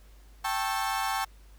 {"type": "chord", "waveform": "35% pulse", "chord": "A dominant seventh", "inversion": "third", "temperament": "equal with one note detuned", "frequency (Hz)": [784, 880, 1095.4, 1318.5], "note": ["G5", "A5", "C#6", "E6"], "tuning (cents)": [0, 0, -21, 0], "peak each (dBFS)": [-30, -31, -32, -35], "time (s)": [0.44, 1.25], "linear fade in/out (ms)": 10, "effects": ["added 50 Hz sine -50 dBFS peak until 1.58 s", "pink hiss -62 dBFS RMS until 1.58 s"]}